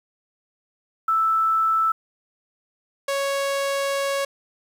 sine / sawtooth tone pair in turn, 1318.5 / 554.4 Hz, E6 / C#5, 0 / 0 cents, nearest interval octave + minor third, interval 1500 cents, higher first, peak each -17 / -18 dBFS, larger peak first, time 1.08-1.92 / 3.08-4.25 s, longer second, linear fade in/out 5 ms, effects low-pass 12000 Hz 12 dB/octave + 8-bit

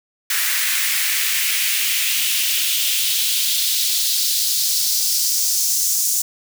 white noise with high-pass filter sweep, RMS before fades -19 dBFS, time 0.3-6.22 s, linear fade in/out 5 ms, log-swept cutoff 1700 to 6500 Hz, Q 2.2, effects none

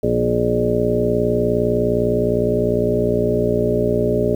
harmonic tone with a mistuned harmonic, 59.8 Hz, A#1, 45 cents sharp, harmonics 1 / 2 / 3 / 4 / 5 / 6 / 7 / 9 / 10, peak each -29 / -24 / -28 / -23 / -30 / -25 / -19 / -29 / -22 dBFS, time 0.03-4.35 s, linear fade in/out 5 ms, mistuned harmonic 3, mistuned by -25 cents, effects 8-bit

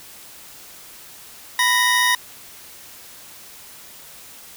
25% pulse tone pair together, 989 / 1864 Hz, B5 / A#6, +2 / -1 cents, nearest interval major seventh, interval 1097 cents, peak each -15 / -14 dBFS, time 1.59-2.15 s, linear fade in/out 2 ms, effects white hiss -42 dBFS RMS until 4.56 s

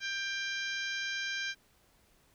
harmonic tone with a mistuned harmonic, 791 Hz, G5, 15 cents sharp, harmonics 2 / 3 / 4 / 5 / 6 / 7 / 8, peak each -36 / -40 / -42 / -44 / -46 / -47 / -48 dBFS, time 0-1.55 s, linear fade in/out 50 ms, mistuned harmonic 6, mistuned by +42 cents, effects pink hiss -67 dBFS RMS until 2.34 s

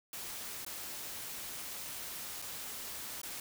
white noise with dropouts, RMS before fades -43 dBFS, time 0.13-3.4 s, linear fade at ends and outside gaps 2 ms, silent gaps 0.649-0.664 / 2.418-2.422 / 3.216-3.232 s, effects none

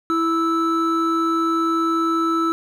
triangle tone pair together, 329.6 / 1314.8 Hz, E4 / E6, 0 / -5 cents, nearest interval 2 octaves, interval 2395 cents, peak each -18 dBFS, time 0.1-2.52 s, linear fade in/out 0 ms, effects none

